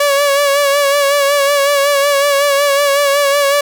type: tone with vibrato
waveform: sawtooth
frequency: 566 Hz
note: C#5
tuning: 36 cents sharp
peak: -6 dBFS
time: 0-3.61 s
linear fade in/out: 5 ms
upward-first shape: sine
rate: 5.4 Hz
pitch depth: 41 cents each way
effects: none